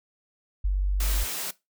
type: tone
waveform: sine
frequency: 48 Hz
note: G1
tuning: 36 cents flat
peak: -21 dBFS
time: 0.64-1.24 s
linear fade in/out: 10 ms
type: high-pass noise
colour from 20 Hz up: white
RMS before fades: -32 dBFS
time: 1-1.51 s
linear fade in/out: 5 ms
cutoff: 150 Hz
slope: 96 dB/octave
effects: noise-tail reverb RT60 0.2 s tail -19 dB re dry